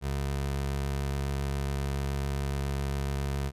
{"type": "tone with vibrato", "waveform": "25% pulse", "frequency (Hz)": 69.3, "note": "C#2", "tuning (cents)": 0, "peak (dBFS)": -25, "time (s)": [0.01, 3.52], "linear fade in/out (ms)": 50, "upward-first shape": "sine", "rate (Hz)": 7.2, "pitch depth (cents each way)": 12, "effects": ["resampled to 32000 Hz"]}